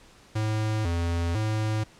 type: tone with vibrato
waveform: square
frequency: 96 Hz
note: G2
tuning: 36 cents flat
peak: -25 dBFS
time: 0.35-1.84 s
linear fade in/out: 10 ms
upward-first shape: square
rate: 1 Hz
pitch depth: 210 cents each way
effects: pink hiss -54 dBFS RMS until 1.99 s + low-pass 8000 Hz 12 dB/octave